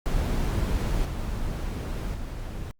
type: noise with level steps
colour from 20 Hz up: brown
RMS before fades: -25 / -30 / -34 dBFS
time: 0.06-2.71 s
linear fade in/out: 0 ms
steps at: 1.05 / 2.14 s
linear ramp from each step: 2 ms
effects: Opus 48 kbps